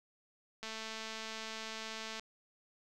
click train, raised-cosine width 0.2 ms, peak -26 dBFS, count 347, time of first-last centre 0.63-2.196 s, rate 221 Hz, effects none

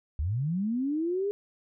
sine linear sweep, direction up, 65.7 to 415.3 Hz, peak -26 dBFS, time 0.19-1.31 s, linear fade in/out 0 ms, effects none

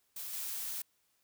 blue noise with level steps, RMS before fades -42 / -39 dBFS, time 0.16-0.82 s, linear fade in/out 5 ms, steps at 0.33 s, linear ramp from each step 5 ms, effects white hiss -75 dBFS RMS until 1.23 s

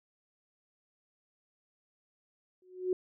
sine tone with exponential growth, 367.3 Hz, F#4, 13 cents flat, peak -24 dBFS, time 2.62-2.93 s, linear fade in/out 2 ms, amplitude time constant 67 ms, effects none

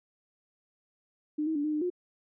sine tone with pitch steps, 302 / 318.4 / 290 / 305 / 302.3 / 358 Hz, D4 / D#4 / D4 / D#4 / D#4 / F4, +48 / +40 / -22 / -34 / -50 / +43 cents, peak -27 dBFS, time 1.38-1.902 s, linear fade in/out 10 ms, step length 87 ms, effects none

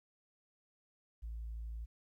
sine tone, 56.1 Hz, A1, 34 cents sharp, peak -39 dBFS, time 1.22-1.86 s, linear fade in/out 20 ms, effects tanh soft clip ceiling -37 dBFS + 13-bit

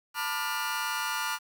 sawtooth chord, B half-diminished seventh, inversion third, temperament just, 889 / 987.8 / 1185.3 / 1422.4 Hz, A5 / B5 / D6 / F6, +18 / 0 / +16 / +31 cents, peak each -32 / -33 / -32 / -29 dBFS, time 0.14-1.39 s, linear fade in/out 50 ms, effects 9-bit

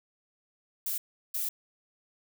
violet noise bursts at uneven times, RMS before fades -32 dBFS, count 2, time 0.86-0.98 / 1.34-1.49 s, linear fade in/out 5 ms, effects none

